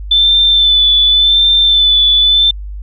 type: tone with vibrato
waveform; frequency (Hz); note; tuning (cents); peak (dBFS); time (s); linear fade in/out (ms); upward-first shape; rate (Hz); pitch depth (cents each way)
sine; 3520; A7; 0; -6; 0.11-2.51; 5; sine; 0.89; 28
effects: added 50 Hz sine -22 dBFS peak until 2.82 s